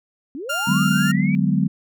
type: linear sweep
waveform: sine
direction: up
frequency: 246.9 to 2342 Hz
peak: -28 dBFS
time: 0.35-1.35 s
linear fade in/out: 0 ms
type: tone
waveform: 30% pulse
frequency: 1400 Hz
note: F6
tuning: 4 cents sharp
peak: -19 dBFS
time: 0.49-1.12 s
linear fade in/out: 10 ms
type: chord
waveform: sine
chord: G# half-diminished seventh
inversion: second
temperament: just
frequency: 149.51 / 186.89 / 207.7 / 249.2 Hz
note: D3 / F#3 / G#3 / B3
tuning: +31 / +18 / 0 / +16 cents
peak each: -22 / -19 / -22 / -24 dBFS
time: 0.67-1.68 s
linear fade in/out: 10 ms
effects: none